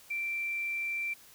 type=tone; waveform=sine; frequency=2349 Hz; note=D7; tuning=in tune; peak=-31 dBFS; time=0.1-1.14 s; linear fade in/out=10 ms; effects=white hiss -56 dBFS RMS until 1.34 s